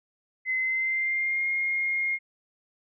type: tone with pitch glide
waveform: sine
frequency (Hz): 2048 to 2136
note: C7 to C7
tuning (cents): -38 to +35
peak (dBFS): -24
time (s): 0.45-2.19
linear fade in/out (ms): 50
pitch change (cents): +73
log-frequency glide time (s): 0.57-1.48
effects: none